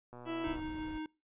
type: click train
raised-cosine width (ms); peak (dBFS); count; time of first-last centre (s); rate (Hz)
1; -36; 58; 0.13-0.597; 122
type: harmonic tone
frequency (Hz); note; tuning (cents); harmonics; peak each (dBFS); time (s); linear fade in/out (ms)
330; E4; +2; 1 / 2 / 3 / 4 / 5 / 6 / 7 / 8 / 9 / 10; -36 / -44 / -48 / -47 / -58 / -52 / -60 / -50 / -55 / -54; 0.25-0.57; 50
type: tone with tremolo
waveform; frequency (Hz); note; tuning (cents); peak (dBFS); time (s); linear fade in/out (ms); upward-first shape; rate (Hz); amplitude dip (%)
square; 311.1; D#4; 0; -38; 0.44-1.06; 2; sine; 5.8; 25
type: noise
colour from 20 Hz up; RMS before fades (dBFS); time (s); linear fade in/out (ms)
brown; -47; 0.46-0.99; 10
effects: noise-tail reverb RT60 0.3 s tail -25 dB re dry + resampled to 8000 Hz